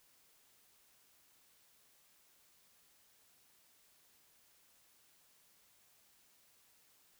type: silence
effects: white hiss -69 dBFS RMS until 7.19 s